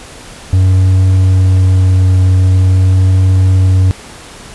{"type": "tone with vibrato", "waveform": "triangle", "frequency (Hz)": 93.5, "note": "F#2", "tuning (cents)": 19, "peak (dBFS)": -3, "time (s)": [0.53, 3.91], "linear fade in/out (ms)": 0, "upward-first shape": "triangle", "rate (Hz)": 0.45, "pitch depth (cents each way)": 11, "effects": ["pink hiss -32 dBFS RMS until 4.54 s", "resampled to 24000 Hz"]}